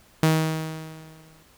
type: tone with exponential decay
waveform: sawtooth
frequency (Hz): 158.6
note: D#3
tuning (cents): +33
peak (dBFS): -11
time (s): 0.23-1.43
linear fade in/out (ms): 2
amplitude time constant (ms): 260
effects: pink hiss -56 dBFS RMS until 1.57 s